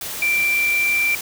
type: tone in noise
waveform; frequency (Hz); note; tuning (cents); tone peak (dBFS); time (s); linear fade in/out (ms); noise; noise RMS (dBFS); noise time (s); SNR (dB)
sine; 2354; D7; +3; -16; 0.22-1.15; 2; white; -29; 0.01-1.21; +10
effects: none